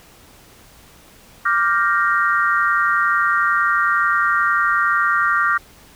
sine chord, G minor seventh, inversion second, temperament equal, 1174.7 / 1396.9 / 1568 / 1864.7 Hz, D6 / F6 / G6 / Bb6, 0 / 0 / 0 / 0 cents, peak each -19 / -18 / -23 / -22 dBFS, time 1.45-5.58 s, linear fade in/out 10 ms, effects pink hiss -47 dBFS RMS until 5.95 s

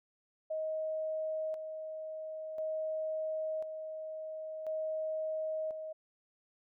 sine tone with tremolo, 629 Hz, D#5, 19 cents sharp, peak -33 dBFS, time 0.5-5.93 s, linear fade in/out 10 ms, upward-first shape square, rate 0.48 Hz, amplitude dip 50%, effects none

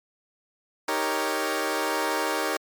15% pulse chord, Eb dominant seventh, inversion none, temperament equal, 311.1 / 392 / 466.2 / 554.4 Hz, Eb4 / G4 / Bb4 / Db5, 0 / 0 / 0 / 0 cents, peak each -24 dBFS, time 0.88-2.57 s, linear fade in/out 5 ms, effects MP3 96 kbps

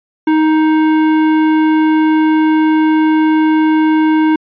sine tone with hard clipping, 312.8 Hz, D#4, 9 cents sharp, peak -10 dBFS, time 0.27-4.36 s, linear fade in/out 5 ms, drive 13 dB, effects resampled to 11025 Hz

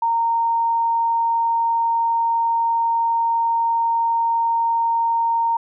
sine tone, 923 Hz, A#5, 17 cents flat, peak -16 dBFS, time 0.02-5.57 s, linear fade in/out 5 ms, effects none

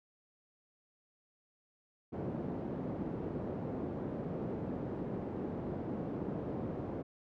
pink band-pass noise, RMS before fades -39 dBFS, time 2.12-7.03 s, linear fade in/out 20 ms, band 150 to 450 Hz, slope 12 dB/octave, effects none

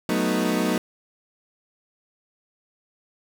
30% pulse chord, B dominant seventh, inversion second, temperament equal, 185 / 220 / 246.9 / 311.1 Hz, F#3 / A3 / B3 / D#4, 0 / 0 / 0 / 0 cents, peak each -24 dBFS, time 0.09-0.78 s, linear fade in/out 2 ms, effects none

